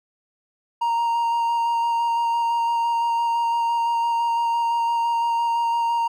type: tone with vibrato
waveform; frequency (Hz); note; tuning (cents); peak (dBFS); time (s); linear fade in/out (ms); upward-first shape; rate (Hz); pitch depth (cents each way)
triangle; 932.3; A#5; 0; -17; 0.81-6.08; 10; square; 5.9; 9
effects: none